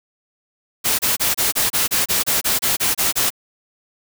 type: noise bursts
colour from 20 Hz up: white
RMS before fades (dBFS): -18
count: 14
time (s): 0.84-3.304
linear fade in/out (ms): 20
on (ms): 150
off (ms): 28
effects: none